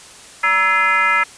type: tone with frequency modulation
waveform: sine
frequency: 1692 Hz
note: G#6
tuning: 32 cents sharp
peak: -12 dBFS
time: 0.43-1.24 s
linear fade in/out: 10 ms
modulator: 373 Hz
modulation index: 1.7
effects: white hiss -40 dBFS RMS until 1.37 s + resampled to 22050 Hz